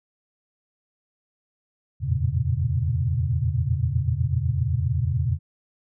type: tone cluster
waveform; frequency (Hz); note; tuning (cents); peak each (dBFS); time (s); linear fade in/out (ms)
sine; 82.2 / 90.3 / 114.3 / 121.9 / 138.7; E2 / F#2 / A#2 / B2 / C#3; -4 / -42 / -34 / -22 / +1; -27; 2-5.39; 50
effects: none